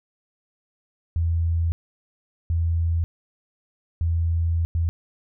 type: tone bursts at uneven times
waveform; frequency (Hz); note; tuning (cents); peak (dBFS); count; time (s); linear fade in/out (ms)
sine; 83.4; E2; +21; -19; 4; 1.16-1.72 / 2.5-3.04 / 4.01-4.65 / 4.75-4.89; 0
effects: none